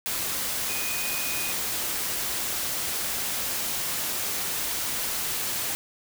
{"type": "tone in noise", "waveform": "sine", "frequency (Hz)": 2483, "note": "D#7", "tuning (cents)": -4, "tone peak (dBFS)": -34, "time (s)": [0.69, 1.52], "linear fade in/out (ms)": 0, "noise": "white", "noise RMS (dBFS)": -29, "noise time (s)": [0.06, 5.75], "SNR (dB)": -8, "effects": []}